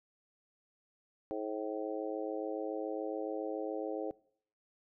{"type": "harmonic tone with a mistuned harmonic", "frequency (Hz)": 107.1, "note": "A2", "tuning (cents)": -46, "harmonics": [3, 4, 5, 6, 7], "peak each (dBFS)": [-40, -40, -40, -46, -45], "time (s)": [1.31, 4.11], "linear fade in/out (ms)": 0, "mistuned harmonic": 7, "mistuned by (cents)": 43, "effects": ["noise-tail reverb RT60 0.6 s tail -22 dB re dry"]}